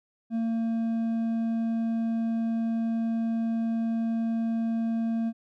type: tone with hard clipping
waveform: triangle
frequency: 227.6 Hz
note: A#3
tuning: 41 cents flat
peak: -26 dBFS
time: 0.3-5.33 s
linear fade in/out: 50 ms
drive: 7 dB
effects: none